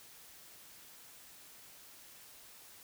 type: silence
effects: white hiss -56 dBFS RMS until 2.83 s